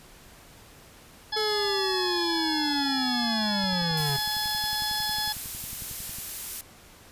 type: harmonic tone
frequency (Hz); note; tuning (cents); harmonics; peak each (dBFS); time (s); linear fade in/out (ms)
850; G#5; +40; 1 / 2 / 4 / 5 / 6; -33 / -35 / -33 / -35 / -31; 1.32-5.33; 10
type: linear sweep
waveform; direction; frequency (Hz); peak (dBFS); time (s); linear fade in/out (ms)
square; down; 436.4 to 136.2; -28; 1.36-4.17; 10
type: click train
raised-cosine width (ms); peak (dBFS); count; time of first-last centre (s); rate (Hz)
5; -31; 29; 3.64-6.185; 11
type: noise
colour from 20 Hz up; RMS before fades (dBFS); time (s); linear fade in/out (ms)
blue; -34; 3.97-6.61; 2
effects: pink hiss -51 dBFS RMS until 7.11 s + resampled to 32000 Hz